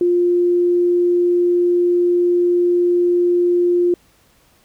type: tone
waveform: sine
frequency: 351.6 Hz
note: F4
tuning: 12 cents sharp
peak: -12 dBFS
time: 0.01-3.94 s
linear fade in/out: 2 ms
effects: pink hiss -55 dBFS RMS until 4.64 s